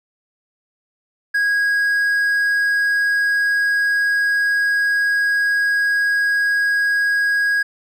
triangle tone, 1647 Hz, G#6, 15 cents flat, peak -13 dBFS, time 1.34-7.63 s, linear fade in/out 10 ms, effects none

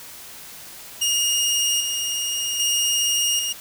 20% pulse tone with tremolo, 2847 Hz, F7, 33 cents sharp, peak -14 dBFS, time 1.01-3.53 s, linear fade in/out 10 ms, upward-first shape square, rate 0.63 Hz, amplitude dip 40%, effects white hiss -40 dBFS RMS until 3.6 s

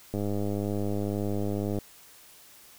click train, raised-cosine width 2 ms, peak -18 dBFS, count 169, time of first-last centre 0.14-1.787 s, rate 102 Hz, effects white hiss -53 dBFS RMS until 2.78 s

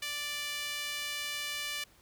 sawtooth tone with high-pass filter, 587.3 Hz, D5, in tune, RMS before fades -37 dBFS, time 0.02-1.84 s, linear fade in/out 5 ms, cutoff 2400 Hz, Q 1.5, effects pink hiss -62 dBFS RMS until 2.01 s

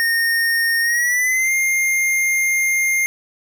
square tone with pitch glide, 1842 to 2116 Hz, A#6 to C7, -21 to +19 cents, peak -16 dBFS, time 0-3.06 s, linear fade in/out 0 ms, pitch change +240 cents, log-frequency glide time 0.81-1.53 s, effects none

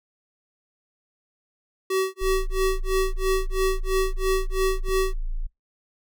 square tone with tremolo, 380 Hz, F#4, 46 cents sharp, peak -20 dBFS, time 1.9-5.14 s, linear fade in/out 5 ms, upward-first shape sine, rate 3 Hz, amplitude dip 100%
sine tone, 27.78 Hz, A0, 18 cents sharp, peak -24 dBFS, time 2.21-5.47 s, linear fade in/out 10 ms
click, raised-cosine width 3 ms, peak -30 dBFS, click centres 4.886 s
effects noise-tail reverb RT60 0.2 s tail -26 dB re dry

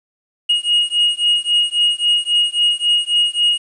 triangle beating tone pair, 2874 / 2877.7 Hz, F7 / F#7, +49 / -49 cents, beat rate 3.7 Hz, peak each -15 dBFS, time 0.49-3.58 s, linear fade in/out 10 ms, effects resampled to 22050 Hz + 8-bit

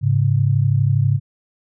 sine tone pair together, 105.25 / 137.6 Hz, G#2 / C#3, +24 / -12 cents, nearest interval perfect fourth, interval 464 cents, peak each -16 dBFS, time 0.01-1.2 s, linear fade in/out 50 ms, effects none

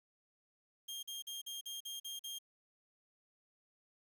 sawtooth tone bursts, 3216 Hz, G7, 44 cents sharp, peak -39 dBFS, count 8, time 0.88-2.388 s, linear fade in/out 10 ms, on 150 ms, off 44 ms, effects 11-bit

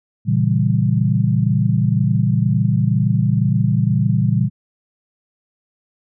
sine chord, A# diminished seventh, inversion none, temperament equal, 116.54 / 138.59 / 164.81 / 196 Hz, A#2 / C#3 / E3 / G3, 0 / 0 / 0 / 0 cents, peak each -17 / -19 / -20 / -20 dBFS, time 0.25-4.5 s, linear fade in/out 50 ms, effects none

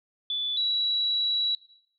sine tone pair in turn, 3472 / 3910 Hz, A7 / B7, -24 / -18 cents, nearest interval major second, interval 206 cents, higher second, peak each -26 / -23 dBFS, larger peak second, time 0.3-0.57 / 0.57-1.55 s, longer second, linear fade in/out 2 ms, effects noise-tail reverb RT60 0.7 s tail -17 dB re dry

